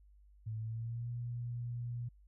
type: tone with pitch glide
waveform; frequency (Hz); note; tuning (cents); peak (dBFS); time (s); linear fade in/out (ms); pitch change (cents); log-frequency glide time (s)
sine; 110 to 119.96; A2 to B2; 0 to -50; -37; 0.46-2.09; 10; +150; 0.58-1.1
effects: added 50 Hz sine -59 dBFS peak until 2.27 s